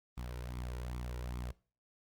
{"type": "tone with flanger", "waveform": "sawtooth", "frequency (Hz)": 61.1, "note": "B1", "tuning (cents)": -18, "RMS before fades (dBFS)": -41, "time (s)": [0.17, 1.52], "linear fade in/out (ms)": 10, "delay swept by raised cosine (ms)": [0.86, 2.16], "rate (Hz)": 2.5, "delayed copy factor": 0.55, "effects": ["noise-tail reverb RT60 0.4 s tail -21 dB re dry", "Opus 32 kbps"]}